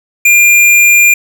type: tone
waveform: square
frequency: 2400 Hz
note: D7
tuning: 37 cents sharp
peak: -4 dBFS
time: 0.25-1.14 s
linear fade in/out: 5 ms
effects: none